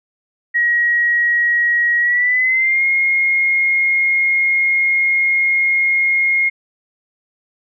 sine tone with pitch glide, 1900 to 2145 Hz, A#6 to C7, +33 to +42 cents, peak -12 dBFS, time 0.54-6.5 s, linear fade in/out 20 ms, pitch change +209 cents, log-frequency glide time 1.99-2.84 s, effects none

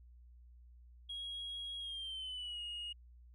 sine tone with pitch glide, 3298 to 2871 Hz, G#7 to F7, -13 to +47 cents, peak -39 dBFS, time 1.09-2.93 s, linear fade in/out 10 ms, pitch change -240 cents, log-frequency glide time 1.79-2.61 s, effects tanh soft clip ceiling -39 dBFS + added 60 Hz sine -56 dBFS peak until 3.34 s

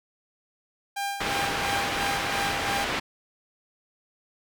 sawtooth tone with tremolo, 799 Hz, G5, 33 cents sharp, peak -23 dBFS, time 0.96-2.85 s, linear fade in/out 10 ms, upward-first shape sine, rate 2.9 Hz, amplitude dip 60%
white low-pass noise, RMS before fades -29 dBFS, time 1.2-3 s, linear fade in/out 10 ms, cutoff 2500 Hz, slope 12 dB/octave
effects none

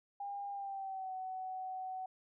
sine tone with pitch glide, 804 to 750.2 Hz, G5 to F#5, +44 to +24 cents, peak -39 dBFS, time 0.2-2.06 s, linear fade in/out 5 ms, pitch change -120 cents, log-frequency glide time 0.51-1.13 s, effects none

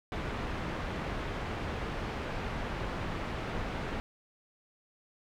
pink low-pass noise, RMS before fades -36 dBFS, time 0.12-4 s, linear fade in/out 0 ms, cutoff 2300 Hz, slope 12 dB/octave, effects none

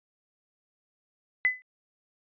sine tone with exponential decay, 2011 Hz, B6, 31 cents sharp, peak -15 dBFS, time 1.45-1.62 s, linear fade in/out 0 ms, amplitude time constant 36 ms, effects tanh soft clip ceiling -16 dBFS + resampled to 8000 Hz

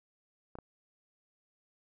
clicks, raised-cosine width 1 ms, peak -30 dBFS, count 2, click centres 0.554 / 0.587 s, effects none

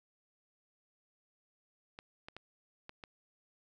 clicks, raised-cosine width 0.3 ms, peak -30 dBFS, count 5, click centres 1.989 / 2.285 / 2.366 / 2.894 / 3.038 s, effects none

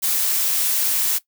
blue noise, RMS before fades -20 dBFS, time 0.02-1.19 s, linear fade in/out 20 ms, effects noise-tail reverb RT60 0.1 s tail -18 dB re dry

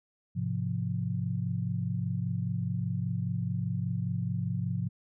sine chord, F minor, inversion first, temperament equal with one note detuned, 105.82 / 130.81 / 174.61 Hz, Ab2 / C3 / F3, +33 / 0 / 0 cents, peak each -33 dBFS, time 0.35-4.89 s, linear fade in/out 20 ms, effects none

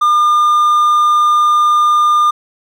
triangle tone, 1206 Hz, D6, 46 cents sharp, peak -6 dBFS, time 0.01-2.31 s, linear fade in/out 10 ms, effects none

